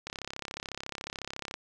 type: click train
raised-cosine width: 0.2 ms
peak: -19 dBFS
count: 51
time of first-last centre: 0.07-1.541 s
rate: 34 Hz
effects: none